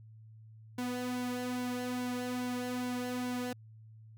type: tone with flanger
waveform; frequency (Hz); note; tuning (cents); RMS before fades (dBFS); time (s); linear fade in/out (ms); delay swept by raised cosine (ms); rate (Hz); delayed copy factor
sawtooth; 248.3; B3; +9; -36; 0.78-3.53; 5; 1.6 to 3.2; 2.4; -0.6
effects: added 110 Hz sine -51 dBFS peak until 4.17 s